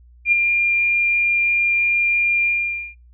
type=tone with ADSR envelope; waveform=sine; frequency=2399 Hz; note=D7; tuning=36 cents sharp; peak=-10 dBFS; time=0.25-2.95 s; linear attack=72 ms; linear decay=12 ms; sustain=-5 dB; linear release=500 ms; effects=noise-tail reverb RT60 0.3 s tail -23 dB re dry + added 60 Hz sine -45 dBFS peak until 3.13 s